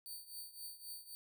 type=tone with tremolo; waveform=5% pulse; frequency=4558 Hz; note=C#8; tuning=47 cents sharp; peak=-37 dBFS; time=0.06-1.15 s; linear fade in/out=0 ms; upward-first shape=triangle; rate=3.8 Hz; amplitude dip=85%; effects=none